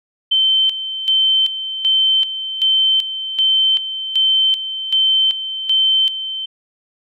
sine tone with tremolo, 3093 Hz, G7, 24 cents flat, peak -11 dBFS, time 0.31-6.46 s, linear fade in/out 10 ms, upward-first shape square, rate 1.3 Hz, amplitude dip 70%, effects none

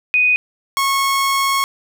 sine / sawtooth tone pair in turn, 2489 / 1095.4 Hz, D#7 / C#6, 0 / -21 cents, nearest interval octave + major second, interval 1421 cents, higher first, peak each -11 dBFS, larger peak neither, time 0.14-0.36 / 0.77-1.64 s, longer second, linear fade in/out 0 ms, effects none

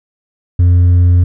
triangle tone with hard clipping, 88.3 Hz, F2, 20 cents sharp, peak -4 dBFS, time 0.59-1.24 s, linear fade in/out 5 ms, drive 1 dB, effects none

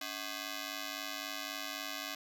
5% pulse ring-modulated tone, 459.7 Hz, A#4, 24 cents flat, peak -24 dBFS, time 0.01-2.15 s, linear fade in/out 5 ms, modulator 178 Hz, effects none

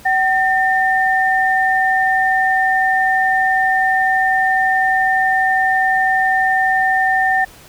sine tone pair together, 760.2 / 1808 Hz, F#5 / A6, +47 / +47 cents, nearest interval octave + minor third, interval 1500 cents, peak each -15 dBFS, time 0.05-7.45 s, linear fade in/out 10 ms, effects pink hiss -42 dBFS RMS until 7.68 s

